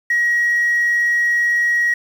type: tone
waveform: sine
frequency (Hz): 1901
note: A#6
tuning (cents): +33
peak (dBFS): -12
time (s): 0.1-1.94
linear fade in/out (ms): 5
effects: tanh soft clip ceiling -11 dBFS + 7-bit